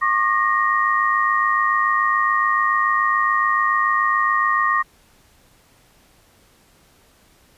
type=tone cluster; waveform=sine; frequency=1088 / 1195 / 1870 Hz; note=C#6 / D6 / A#6; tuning=-33 / +30 / +5 cents; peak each=-20 dBFS; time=0.01-4.83 s; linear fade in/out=20 ms; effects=pink hiss -55 dBFS RMS until 7.57 s + resampled to 32000 Hz